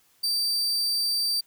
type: tone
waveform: 40% pulse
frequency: 4656 Hz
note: D8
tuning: 16 cents flat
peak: -22 dBFS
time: 0.23-1.41 s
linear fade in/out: 10 ms
effects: white hiss -63 dBFS RMS until 1.46 s